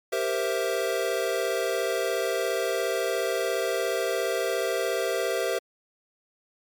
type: chord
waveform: square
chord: C dominant seventh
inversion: second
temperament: equal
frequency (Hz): 392 / 466.2 / 523.3 / 659.3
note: G4 / Bb4 / C5 / E5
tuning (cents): 0 / 0 / 0 / 0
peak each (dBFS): -31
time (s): 0.12-5.59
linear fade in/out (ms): 10
effects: MP3 96 kbps